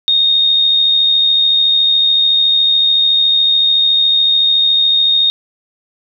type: tone with amplitude modulation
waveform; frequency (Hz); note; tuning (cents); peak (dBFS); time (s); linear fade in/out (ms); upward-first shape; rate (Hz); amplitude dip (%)
sine; 3700; A#7; -14; -7; 0.08-5.3; 0; sine; 73.8; 35
effects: none